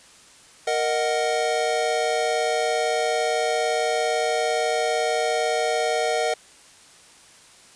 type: chord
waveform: square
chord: D# minor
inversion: second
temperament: equal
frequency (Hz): 466.2 / 622.3 / 740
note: A#4 / D#5 / F#5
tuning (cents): 0 / 0 / 0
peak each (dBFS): -26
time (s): 0.67-6.34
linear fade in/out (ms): 5
effects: white hiss -50 dBFS RMS until 7.75 s + resampled to 22050 Hz